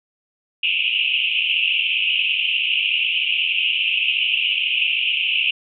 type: band-pass noise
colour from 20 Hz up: white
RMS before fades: -20 dBFS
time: 0.63-5.51 s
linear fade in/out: 5 ms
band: 2500 to 3000 Hz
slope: 96 dB/octave
effects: none